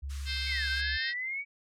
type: tone with pitch glide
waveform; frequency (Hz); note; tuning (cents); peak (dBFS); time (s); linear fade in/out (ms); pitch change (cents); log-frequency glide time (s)
sine; 69.3 to 68.86; C#2 to C#2; 0 to -11; -34; 0.02-0.98; 20; -11; 0.2-0.8
type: high-pass noise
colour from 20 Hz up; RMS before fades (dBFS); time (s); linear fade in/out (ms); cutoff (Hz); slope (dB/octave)
white; -46; 0.09-0.82; 20; 1000; 96
type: harmonic tone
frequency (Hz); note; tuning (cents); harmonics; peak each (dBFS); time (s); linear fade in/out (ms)
523.3; C5; 0; 3 / 4 / 5 / 6 / 7 / 8 / 9 / 10; -42 / -40 / -42 / -42 / -39 / -39 / -42 / -42; 0.25-1.14; 50
type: exponential two-way sweep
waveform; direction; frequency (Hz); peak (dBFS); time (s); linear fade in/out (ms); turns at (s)
sine; down then up; 2287 to 1539 to 2287; -32; 0.46-1.45; 50; 0.69
effects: low-pass 8000 Hz 12 dB/octave